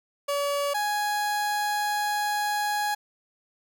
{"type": "tone pair in turn", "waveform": "30% pulse", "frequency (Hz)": [570, 831.6], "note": ["C#5", "G#5"], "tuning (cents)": [48, 2], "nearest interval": "perfect fifth", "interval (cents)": 654, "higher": "second", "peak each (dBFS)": -22, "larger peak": "neither", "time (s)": [[0.28, 0.74], [0.74, 2.95]], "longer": "second", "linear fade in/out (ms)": 10, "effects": []}